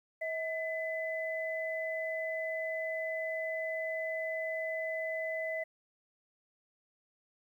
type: tone pair together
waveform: sine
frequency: 643.2 / 2008 Hz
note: E5 / B6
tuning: -43 / +28 cents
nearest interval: octave + minor sixth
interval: 1971 cents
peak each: -35 / -37 dBFS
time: 0.21-5.64 s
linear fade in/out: 10 ms
effects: 11-bit